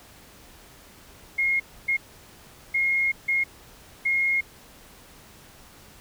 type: tone bursts at uneven times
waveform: sine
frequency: 2148 Hz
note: C7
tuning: 45 cents sharp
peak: -20 dBFS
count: 5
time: 1.38-1.6 / 1.88-1.97 / 2.74-3.12 / 3.28-3.44 / 4.05-4.41 s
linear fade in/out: 10 ms
effects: pink hiss -50 dBFS RMS until 6 s